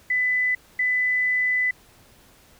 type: tone pair in turn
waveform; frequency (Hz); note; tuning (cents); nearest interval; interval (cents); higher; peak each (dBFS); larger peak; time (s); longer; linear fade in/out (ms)
sine; 2000 / 2000; B6 / B6; +21 / +21; unison; 0; neither; -19; neither; 0.1-0.55 / 0.79-1.71; second; 5
effects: pink hiss -54 dBFS RMS until 2.59 s